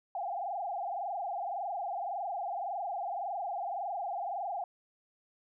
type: tone with frequency modulation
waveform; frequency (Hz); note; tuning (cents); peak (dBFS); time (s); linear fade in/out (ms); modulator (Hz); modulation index
sine; 749; F#5; +21; -33; 0.15-4.64; 2; 21.8; 3.3
effects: none